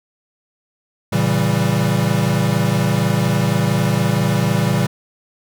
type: chord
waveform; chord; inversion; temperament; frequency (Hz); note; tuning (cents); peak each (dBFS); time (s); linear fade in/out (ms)
square; A# diminished seventh; none; equal with one note detuned; 114.41 / 138.59 / 164.81 / 196; A#2 / C#3 / E3 / G3; -32 / 0 / 0 / 0; -21; 1.12-4.87; 10
effects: none